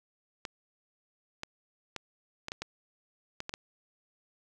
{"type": "clicks", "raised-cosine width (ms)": 0.2, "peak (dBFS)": -19, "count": 9, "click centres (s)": [0.452, 1.434, 1.963, 2.484, 2.519, 2.62, 3.404, 3.494, 3.539], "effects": []}